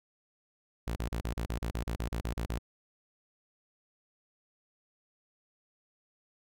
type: tone bursts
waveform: sawtooth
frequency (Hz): 57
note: A#1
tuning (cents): -38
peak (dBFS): -28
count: 14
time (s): 0.87-2.586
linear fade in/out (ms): 5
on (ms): 91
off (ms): 34
effects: none